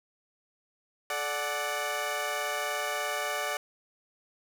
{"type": "chord", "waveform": "15% pulse", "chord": "D major", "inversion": "second", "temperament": "equal with one note detuned", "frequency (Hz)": [431.2, 587.3, 740], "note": ["A4", "D5", "F#5"], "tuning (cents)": [-35, 0, 0], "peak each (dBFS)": [-32, -26, -28], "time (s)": [1.1, 3.57], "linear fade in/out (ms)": 2, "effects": []}